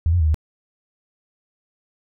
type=tone with pitch steps; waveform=sine; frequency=81.9 / 88.1 / 78.4 / 76.9 Hz; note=E2 / F2 / D#2 / D#2; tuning=-11 / +16 / +14 / -20 cents; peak=-14 dBFS; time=0.06-0.344 s; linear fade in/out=0 ms; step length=71 ms; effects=none